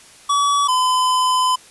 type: tone pair in turn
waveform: square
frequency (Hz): 1140 / 1015.6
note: C#6 / B5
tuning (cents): +48 / +48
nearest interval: major second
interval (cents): 200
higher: first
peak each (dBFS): -15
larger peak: neither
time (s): 0.29-0.68 / 0.68-1.56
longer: second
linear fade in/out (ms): 10
effects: white hiss -45 dBFS RMS until 1.7 s + resampled to 24000 Hz